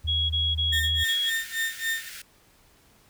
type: tone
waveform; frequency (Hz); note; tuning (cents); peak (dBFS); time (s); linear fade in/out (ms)
sine; 78.6; D#2; +18; -27; 0.04-1.04; 10
type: tone bursts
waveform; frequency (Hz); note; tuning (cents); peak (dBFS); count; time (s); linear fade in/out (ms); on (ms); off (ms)
sine; 3322; G#7; 0; -23; 5; 0.07-1.308; 20; 230; 22
type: tone with tremolo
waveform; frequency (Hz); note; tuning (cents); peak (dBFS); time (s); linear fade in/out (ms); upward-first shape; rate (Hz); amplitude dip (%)
35% pulse; 1818; A#6; -44; -22; 0.72-2.09; 10; sine; 3.6; 95
type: high-pass noise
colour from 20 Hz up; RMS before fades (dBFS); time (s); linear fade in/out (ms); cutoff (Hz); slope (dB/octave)
pink; -41; 1.04-2.22; 5; 1400; 96
effects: pink hiss -59 dBFS RMS until 3.09 s